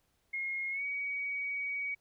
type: tone with pitch glide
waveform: sine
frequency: 2150 to 2258 Hz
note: C7 to C#7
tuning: +47 to +31 cents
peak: -33 dBFS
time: 0.33-1.95 s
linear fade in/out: 10 ms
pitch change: +84 cents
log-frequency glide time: 0.71-0.83 s
effects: pink hiss -75 dBFS RMS until 2 s

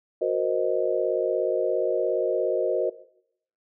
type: chord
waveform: sine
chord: C half-diminished seventh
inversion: second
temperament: equal with one note detuned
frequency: 367 / 466.2 / 523.3 / 622.3 Hz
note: Gb4 / Bb4 / C5 / Eb5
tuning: -14 / 0 / 0 / 0 cents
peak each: -27 dBFS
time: 0.21-2.9 s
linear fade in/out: 10 ms
effects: noise-tail reverb RT60 0.7 s tail -17 dB re dry

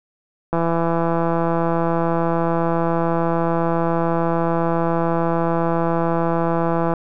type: click train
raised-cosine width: 1 ms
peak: -7 dBFS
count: 1071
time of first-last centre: 0.53-6.937 s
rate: 167 Hz
effects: none

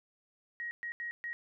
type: tone bursts at uneven times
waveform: sine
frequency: 1890 Hz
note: A#6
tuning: 23 cents sharp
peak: -36 dBFS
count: 4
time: 0.6-0.71 / 0.83-0.92 / 1-1.11 / 1.24-1.33 s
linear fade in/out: 0 ms
effects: none

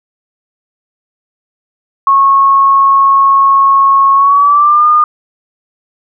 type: tone with pitch glide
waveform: sine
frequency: 1096 to 1216.1 Hz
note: C#6 to D#6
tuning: -20 to -40 cents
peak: -4 dBFS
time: 2.07-5.04 s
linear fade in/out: 2 ms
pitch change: +180 cents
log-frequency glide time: 4.14-4.87 s
effects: none

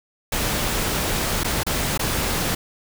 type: noise with dropouts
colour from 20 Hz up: pink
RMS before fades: -23 dBFS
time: 0.32-2.55 s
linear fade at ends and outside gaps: 5 ms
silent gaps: 1.435-1.444 / 1.634-1.665 / 1.977-1.993 s
effects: none

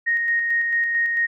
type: tone with tremolo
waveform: sine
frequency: 1864.7 Hz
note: A#6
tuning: in tune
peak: -17 dBFS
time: 0.06-1.27 s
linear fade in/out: 20 ms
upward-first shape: square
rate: 4.5 Hz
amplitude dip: 30%
effects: none

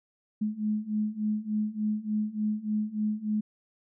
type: beating tone pair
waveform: sine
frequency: 211 / 214.4 Hz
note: G#3 / A3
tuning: +28 / -45 cents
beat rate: 3.4 Hz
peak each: -31 / -29 dBFS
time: 0.41-3.41 s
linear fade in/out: 10 ms
effects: none

